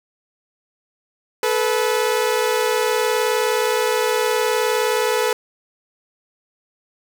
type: tone pair together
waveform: sawtooth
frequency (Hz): 433.3 / 492.6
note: A4 / B4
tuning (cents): -27 / -5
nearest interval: major second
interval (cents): 222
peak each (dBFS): -16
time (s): 1.43-5.33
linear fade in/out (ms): 2
effects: none